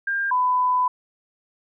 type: tone pair in turn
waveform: sine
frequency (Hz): 1600 / 1000.7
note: G6 / B5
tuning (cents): +35 / +23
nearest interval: minor sixth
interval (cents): 812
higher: first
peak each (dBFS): -21 / -17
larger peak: second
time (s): 0.07-0.31 / 0.31-0.88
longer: second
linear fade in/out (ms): 5
effects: none